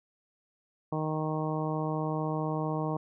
harmonic tone, 155.56 Hz, D#3, in tune, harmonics 1 / 2 / 3 / 4 / 5 / 6 / 7, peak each -32 / -35 / -37 / -38 / -39 / -40 / -40 dBFS, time 0.92-2.97 s, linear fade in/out 5 ms, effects none

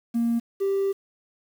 triangle tone pair in turn, 233.3 / 392.4 Hz, A#3 / G4, +2 / +2 cents, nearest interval major sixth, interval 900 cents, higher second, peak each -17 / -18 dBFS, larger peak first, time 0.14-0.4 / 0.6-0.93 s, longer second, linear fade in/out 20 ms, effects tanh soft clip ceiling -17 dBFS + 8-bit

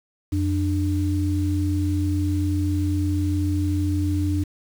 sine tone pair together, 89.23 / 297.8 Hz, F2 / D4, +38 / +24 cents, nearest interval octave + major sixth, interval 2086 cents, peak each -21 / -24 dBFS, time 0.32-4.44 s, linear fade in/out 10 ms, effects 7-bit

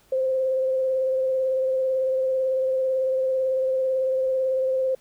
sine tone with vibrato, 523 Hz, C5, 1 cent flat, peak -20 dBFS, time 0.12-4.95 s, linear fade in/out 5 ms, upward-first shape sine, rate 18 Hz, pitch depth 19 cents each way, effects pink hiss -59 dBFS RMS until 5 s

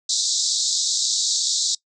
pink band-pass noise, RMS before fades -22 dBFS, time 0.09-1.75 s, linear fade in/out 5 ms, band 3700 to 7900 Hz, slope 96 dB/octave, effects noise-tail reverb RT60 0.1 s tail -22 dB re dry

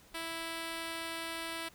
5% pulse tone, 329.6 Hz, E4, in tune, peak -26 dBFS, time 0.14-1.69 s, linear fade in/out 10 ms, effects pink hiss -60 dBFS RMS until 1.74 s

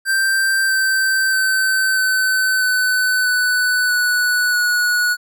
square tone with pitch steps, 1568 / 1552.7 / 1537.5 / 1522.5 / 1507.6 / 1492.9 / 1478.3 / 1463.8 Hz, G6 / G6 / G6 / F#6 / F#6 / F#6 / F#6 / F#6, 0 / -17 / -34 / +49 / +32 / +15 / -2 / -19 cents, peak -15 dBFS, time 0.05-5.17 s, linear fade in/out 50 ms, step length 640 ms, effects none

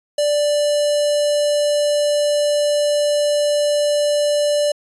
square tone with notch filter, 587.3 Hz, D5, in tune, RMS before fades -17 dBFS, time 0.18-4.72 s, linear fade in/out 5 ms, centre 1600 Hz, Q 1, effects resampled to 24000 Hz

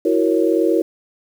sine chord, F# dominant seventh, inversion third, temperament equal, 329.6 / 370 / 466.2 / 554.4 Hz, E4 / F#4 / A#4 / C#5, 0 / 0 / 0 / 0 cents, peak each -17 / -19 / -19 / -22 dBFS, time 0.05-0.82 s, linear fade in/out 5 ms, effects 7-bit

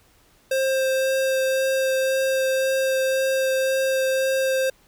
square tone with vibrato, 529 Hz, C5, 19 cents sharp, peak -20 dBFS, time 0.51-4.7 s, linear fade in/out 5 ms, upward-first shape sine, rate 1.9 Hz, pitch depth 8 cents each way, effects pink hiss -58 dBFS RMS until 4.87 s

